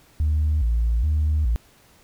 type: tone with vibrato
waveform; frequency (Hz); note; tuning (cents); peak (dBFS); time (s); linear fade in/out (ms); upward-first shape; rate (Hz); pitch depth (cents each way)
sine; 66; C2; +16; -16; 0.2-1.56; 0; square; 1.2; 250
effects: tanh soft clip ceiling -15 dBFS + pink hiss -55 dBFS RMS until 2.03 s